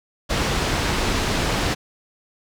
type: low-pass noise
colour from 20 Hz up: pink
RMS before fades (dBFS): -22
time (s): 0.29-1.75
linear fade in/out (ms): 20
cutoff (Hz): 5800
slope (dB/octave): 12
effects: none